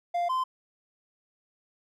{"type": "tone pair in turn", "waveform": "triangle", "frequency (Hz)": [697, 1033.5], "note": ["F5", "C6"], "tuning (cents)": [-4, -22], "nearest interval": "perfect fifth", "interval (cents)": 682, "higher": "second", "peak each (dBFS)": -23, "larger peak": "neither", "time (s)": [[0.14, 0.29], [0.29, 0.44]], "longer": "neither", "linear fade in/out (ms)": 10, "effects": []}